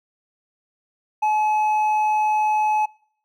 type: tone with hard clipping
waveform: sine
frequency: 854 Hz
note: G#5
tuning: 48 cents sharp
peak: -18 dBFS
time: 1.22-2.86 s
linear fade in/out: 10 ms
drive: 4 dB
effects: noise-tail reverb RT60 0.6 s tail -25 dB re dry